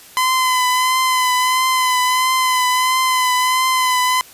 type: tone with vibrato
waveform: sawtooth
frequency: 1018 Hz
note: C6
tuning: 48 cents flat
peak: -10 dBFS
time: 0.17-4.21 s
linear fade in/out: 0 ms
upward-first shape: triangle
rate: 1.5 Hz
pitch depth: 33 cents each way
effects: white hiss -42 dBFS RMS until 4.33 s + resampled to 32000 Hz